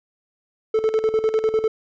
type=tone with tremolo; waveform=triangle; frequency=438.8 Hz; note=A4; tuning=5 cents flat; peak=-13 dBFS; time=0.74-1.68 s; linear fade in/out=5 ms; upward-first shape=square; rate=10 Hz; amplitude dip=70%; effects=resampled to 16000 Hz